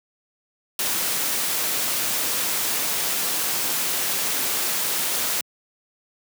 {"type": "noise", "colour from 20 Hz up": "white", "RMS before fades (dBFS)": -24, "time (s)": [0.79, 5.41], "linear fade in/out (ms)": 2, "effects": ["high-pass 150 Hz 12 dB/octave"]}